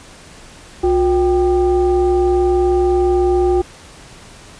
sine tone with frequency modulation, 359.9 Hz, F#4, 48 cents flat, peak -11 dBFS, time 0.83-3.62 s, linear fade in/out 10 ms, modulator 423 Hz, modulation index 0.66, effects pink hiss -40 dBFS RMS until 4.59 s + resampled to 22050 Hz

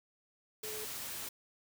sine tone in noise, 430 Hz, A4, 40 cents flat, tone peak -44 dBFS, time 0.63-0.85 s, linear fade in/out 5 ms, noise white, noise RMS -42 dBFS, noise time 0.63-1.29 s, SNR -5 dB, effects none

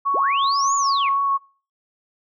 sine tone with vibrato, 1108.7 Hz, C#6, in tune, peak -17 dBFS, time 0.05-1.38 s, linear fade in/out 20 ms, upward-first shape sine, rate 4.5 Hz, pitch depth 11 cents each way
sine linear two-way sweep, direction up then down, 290.1 to 7040 to 2027 Hz, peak -24 dBFS, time 0.14-1.09 s, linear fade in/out 5 ms, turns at 0.75 s
effects noise-tail reverb RT60 0.4 s tail -22 dB re dry

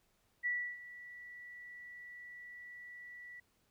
sine tone with ADSR envelope, 1950 Hz, B6, 23 cents flat, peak -31 dBFS, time 0.43-3.4 s, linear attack 30 ms, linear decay 310 ms, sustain -17 dB, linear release 5 ms, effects pink hiss -75 dBFS RMS until 3.7 s

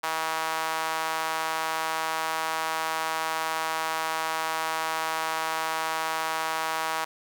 sawtooth tone with high-pass filter, 160.2 Hz, E3, 49 cents flat, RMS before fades -29 dBFS, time 0.03-7.05 s, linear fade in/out 10 ms, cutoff 950 Hz, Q 2, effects none

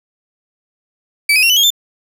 35% pulse tone with pitch steps, 2305 / 2514 / 2741 / 2989 / 3260 / 3555 Hz, D7 / D#7 / F7 / F#7 / G#7 / A7, -33 / +17 / -33 / +17 / -33 / +17 cents, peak -7 dBFS, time 1.29-1.704 s, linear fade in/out 5 ms, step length 69 ms, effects none

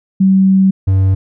sine / triangle tone pair in turn, 191.3 / 95.65 Hz, G3 / G2, -42 / -42 cents, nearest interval octave, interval 1200 cents, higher first, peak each -6 dBFS, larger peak neither, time 0.2-0.71 / 0.87-1.15 s, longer first, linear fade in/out 10 ms, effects none

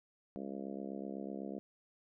harmonic tone, 68 Hz, C#2, 33 cents flat, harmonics 3 / 4 / 5 / 6 / 7 / 8 / 9 / 10, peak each -44 / -46 / -48 / -50 / -51 / -52 / -53 / -54 dBFS, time 0.36-1.59 s, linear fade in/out 0 ms, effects none

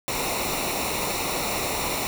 pink noise with comb filter, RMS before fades -27 dBFS, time 0.08-2.07 s, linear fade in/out 0 ms, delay 0.62 ms, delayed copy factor -0.7, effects none

